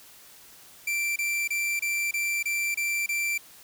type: tone bursts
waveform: 45% pulse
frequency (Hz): 2349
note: D7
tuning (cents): 0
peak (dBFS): -25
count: 8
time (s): 0.87-3.379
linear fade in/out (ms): 5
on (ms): 290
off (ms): 27
effects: white hiss -51 dBFS RMS until 3.63 s